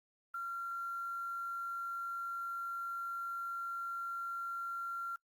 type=tone with quantisation; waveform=sine; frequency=1375 Hz; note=F6; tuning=27 cents flat; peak=-37 dBFS; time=0.34-5.16 s; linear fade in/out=5 ms; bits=10; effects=noise-tail reverb RT60 0.1 s tail -26 dB re dry + Opus 32 kbps